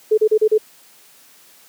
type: tone bursts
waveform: sine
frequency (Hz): 431.4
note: A4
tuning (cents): -34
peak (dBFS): -10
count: 5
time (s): 0.11-0.581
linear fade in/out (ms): 10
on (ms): 67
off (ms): 34
effects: white hiss -49 dBFS RMS until 1.68 s + high-pass 150 Hz 12 dB/octave